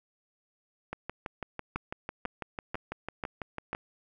two click trains, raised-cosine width 0.5 ms, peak -18 / -20 dBFS, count 5 / 18, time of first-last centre 1.76-3.73 / 0.93-3.749 s, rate 2.03 / 6.03 Hz, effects none

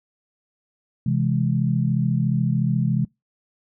sine chord, C augmented, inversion none, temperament equal, 130.81 / 164.81 / 207.7 Hz, C3 / E3 / G#3, 0 / 0 / 0 cents, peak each -21 / -23 / -24 dBFS, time 1.06-3.05 s, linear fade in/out 5 ms, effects noise-tail reverb RT60 0.2 s tail -25 dB re dry

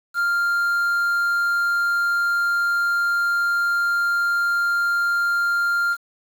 triangle tone with quantisation, 1396.9 Hz, F6, in tune, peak -16 dBFS, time 0.14-5.97 s, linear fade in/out 50 ms, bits 7, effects none

